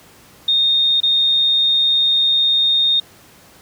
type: tone with dropouts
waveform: sine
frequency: 3681 Hz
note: A#7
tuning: 23 cents flat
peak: -12 dBFS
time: 0.48-3 s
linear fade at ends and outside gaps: 5 ms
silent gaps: 1.004-1.031 s
effects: pink hiss -46 dBFS RMS until 3.61 s + high-pass 80 Hz 12 dB/octave